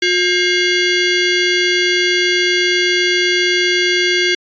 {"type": "ring-modulated tone", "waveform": "20% pulse", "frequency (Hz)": 1244.5, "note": "D#6", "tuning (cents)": 0, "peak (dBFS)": -4, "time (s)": [0.02, 4.35], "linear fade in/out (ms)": 5, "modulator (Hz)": 886, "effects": ["resampled to 16000 Hz"]}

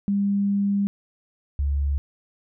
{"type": "tone pair in turn", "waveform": "sine", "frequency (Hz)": [200.4, 70.65], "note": ["G3", "C#2"], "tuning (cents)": [38, 34], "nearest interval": "octave + tritone", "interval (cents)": 1804, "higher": "first", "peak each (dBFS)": [-19, -20], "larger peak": "first", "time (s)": [[0.08, 0.87], [1.59, 1.98]], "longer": "first", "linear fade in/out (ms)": 0, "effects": []}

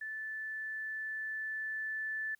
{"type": "tone with level ramp", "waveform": "sine", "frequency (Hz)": 1751, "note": "A6", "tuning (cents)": -9, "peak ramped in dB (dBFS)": [-38, -34], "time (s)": [0.01, 2.35], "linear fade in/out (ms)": 5, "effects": ["white hiss -75 dBFS RMS until 2.39 s"]}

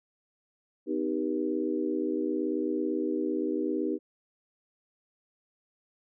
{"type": "tone cluster", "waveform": "sine", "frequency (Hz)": [254.4, 312.2, 393, 480.9], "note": ["C4", "D#4", "G4", "B4"], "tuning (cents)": [-48, 6, 4, -46], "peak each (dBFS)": [-34, -30, -32, -36], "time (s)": [0.86, 3.99], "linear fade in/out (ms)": 50, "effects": []}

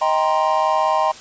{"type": "chord", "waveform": "triangle", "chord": "C minor seventh", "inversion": "first", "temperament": "just", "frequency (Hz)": [627.9, 784.9, 941.9, 1046.5], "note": ["Eb5", "G5", "Bb5", "C6"], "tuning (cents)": [16, 2, 18, 0], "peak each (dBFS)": -19, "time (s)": [0.01, 1.12], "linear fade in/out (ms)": 10, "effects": ["white hiss -39 dBFS RMS until 1.2 s", "resampled to 16000 Hz"]}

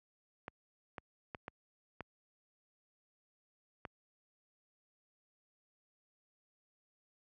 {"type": "clicks", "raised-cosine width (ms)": 0.5, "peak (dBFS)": -27, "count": 6, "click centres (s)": [0.481, 0.982, 1.348, 1.481, 2.007, 3.852], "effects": ["high-pass 60 Hz 12 dB/octave"]}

